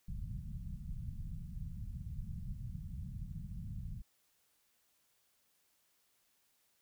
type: low-pass noise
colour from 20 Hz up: pink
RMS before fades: -43 dBFS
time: 0.08-4.02 s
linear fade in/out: 5 ms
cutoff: 190 Hz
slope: 48 dB/octave
effects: white hiss -75 dBFS RMS until 6.81 s

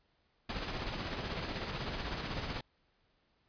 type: noise with tremolo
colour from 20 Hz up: pink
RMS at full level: -36 dBFS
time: 0.49-2.61 s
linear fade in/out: 5 ms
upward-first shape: triangle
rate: 16 Hz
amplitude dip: 50%
effects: pink hiss -74 dBFS RMS until 3.48 s + resampled to 11025 Hz

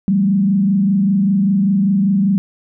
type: tone with frequency modulation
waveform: sine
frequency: 196 Hz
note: G3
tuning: in tune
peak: -11 dBFS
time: 0.08-2.38 s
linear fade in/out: 0 ms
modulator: 25.1 Hz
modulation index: 0.7
effects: none

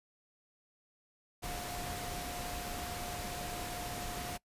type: tone in noise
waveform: sine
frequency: 711 Hz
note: F5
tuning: 31 cents sharp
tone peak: -44 dBFS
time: 1.42-4.38 s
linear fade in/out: 20 ms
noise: pink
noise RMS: -41 dBFS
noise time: 1.42-4.38 s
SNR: -6 dB
effects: noise-tail reverb RT60 0.1 s tail -23 dB re dry + resampled to 32000 Hz

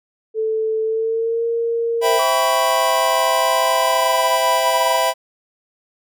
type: tone with pitch glide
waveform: sine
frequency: 440 to 463.5 Hz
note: A4 to A#4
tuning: 0 to -10 cents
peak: -17 dBFS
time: 0.34-2.21 s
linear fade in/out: 50 ms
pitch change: +90 cents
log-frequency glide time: 0.83-1.45 s
type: chord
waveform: square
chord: C major seventh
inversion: none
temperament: equal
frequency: 523.3 / 659.3 / 784 / 987.8 Hz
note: C5 / E5 / G5 / B5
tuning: 0 / 0 / 0 / 0 cents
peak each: -24 / -20 / -24 / -20 dBFS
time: 2.01-5.14 s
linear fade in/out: 50 ms
type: exponential sweep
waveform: sine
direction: down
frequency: 1136 to 960 Hz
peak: -23 dBFS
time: 2.19-4.98 s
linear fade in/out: 5 ms
effects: none

